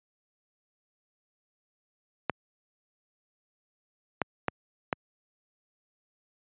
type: clicks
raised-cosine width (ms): 0.5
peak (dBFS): -10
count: 4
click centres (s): 2.297 / 4.217 / 4.483 / 4.928
effects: high-pass 100 Hz 12 dB/octave + resampled to 8000 Hz